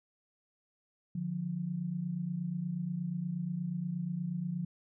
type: tone pair together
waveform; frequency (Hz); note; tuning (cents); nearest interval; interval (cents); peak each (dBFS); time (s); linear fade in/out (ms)
sine; 149.4 / 177.79; D3 / F3; +30 / +31; minor third; 301; -38 / -34; 1.15-4.65; 5
effects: none